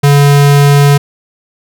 square tone, 142.7 Hz, D3, 49 cents flat, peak -4 dBFS, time 0.03-0.98 s, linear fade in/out 10 ms, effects none

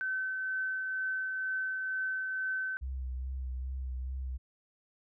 sine tone with tremolo, 1529 Hz, G6, 44 cents flat, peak -30 dBFS, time 0.01-2.77 s, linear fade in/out 0 ms, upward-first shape triangle, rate 2.1 Hz, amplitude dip 30%
sine tone with vibrato, 64.5 Hz, C2, 24 cents flat, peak -34 dBFS, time 2.81-4.38 s, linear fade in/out 20 ms, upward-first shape sine, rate 2.4 Hz, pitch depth 33 cents each way
effects none

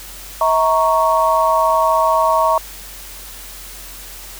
sine chord, A# diminished, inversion second, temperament equal with one note detuned, 643.8 / 932.3 / 1108.7 Hz, E5 / A#5 / C#6, -41 / 0 / 0 cents, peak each -16 dBFS, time 0.41-2.58 s, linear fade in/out 2 ms, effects added 45 Hz sine -38 dBFS peak until 4.39 s + white hiss -35 dBFS RMS until 4.39 s

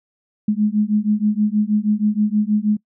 sine beating tone pair, 207.7 / 214 Hz, G#3 / A3, 0 / -48 cents, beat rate 6.3 Hz, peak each -18 / -18 dBFS, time 0.48-2.77 s, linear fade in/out 5 ms, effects noise-tail reverb RT60 0.1 s tail -24 dB re dry

